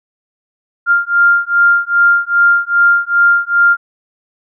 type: beating tone pair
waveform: sine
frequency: 1396.9 / 1399.4 Hz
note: F6 / F6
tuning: 0 / +3 cents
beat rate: 2.5 Hz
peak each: -11 dBFS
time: 0.86-3.77 s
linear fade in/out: 50 ms
effects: none